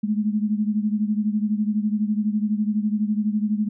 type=beating tone pair; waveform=sine; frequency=208.6 / 220.6 Hz; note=G#3 / A3; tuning=+8 / +5 cents; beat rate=12 Hz; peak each=-21 / -25 dBFS; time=0.03-3.69 s; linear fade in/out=10 ms; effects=none